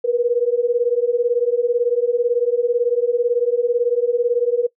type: beating tone pair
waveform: sine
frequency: 471.7 / 489.7 Hz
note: A#4 / B4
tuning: +20 / -15 cents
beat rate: 18 Hz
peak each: -18 dBFS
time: 0.04-4.67 s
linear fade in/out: 10 ms
effects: noise-tail reverb RT60 0.1 s tail -21 dB re dry